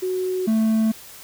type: tone pair in turn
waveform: sine / triangle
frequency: 370 / 220.6 Hz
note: F#4 / A3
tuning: 0 / +5 cents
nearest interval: major sixth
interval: 895 cents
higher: first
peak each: -21 / -14 dBFS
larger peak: second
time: 0.02-0.47 / 0.47-0.92 s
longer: neither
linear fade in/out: 10 ms
effects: white hiss -42 dBFS RMS until 1.23 s